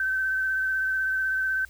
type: tone with vibrato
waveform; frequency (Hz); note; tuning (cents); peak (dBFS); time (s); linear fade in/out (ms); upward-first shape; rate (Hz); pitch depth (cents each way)
sine; 1540; G6; -31; -23; 0-1.65; 2; sine; 16; 16
effects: added 60 Hz sine -50 dBFS peak until 1.69 s + white hiss -56 dBFS RMS until 1.69 s